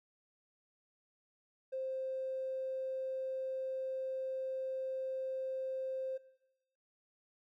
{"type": "tone", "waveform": "triangle", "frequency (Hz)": 525, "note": "C5", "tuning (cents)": 6, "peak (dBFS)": -32, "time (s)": [1.72, 6.18], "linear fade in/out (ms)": 20, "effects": ["noise-tail reverb RT60 1.0 s tail -24 dB re dry", "tanh soft clip ceiling -34 dBFS"]}